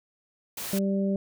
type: noise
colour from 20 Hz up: white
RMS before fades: -35 dBFS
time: 0.57-0.79 s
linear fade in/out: 5 ms
type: harmonic tone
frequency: 196 Hz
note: G3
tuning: in tune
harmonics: 1 / 2 / 3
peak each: -24 / -32 / -33 dBFS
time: 0.73-1.16 s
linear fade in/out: 2 ms
effects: none